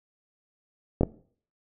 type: clicks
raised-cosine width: 2 ms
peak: -8 / -7 dBFS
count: 2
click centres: 1.01 / 1.033 s
effects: noise-tail reverb RT60 0.5 s tail -20 dB re dry